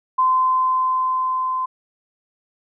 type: tone with level ramp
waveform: sine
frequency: 1031 Hz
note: C6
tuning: 26 cents flat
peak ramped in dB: -13 to -20 dBFS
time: 0.18-1.66 s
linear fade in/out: 10 ms
effects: none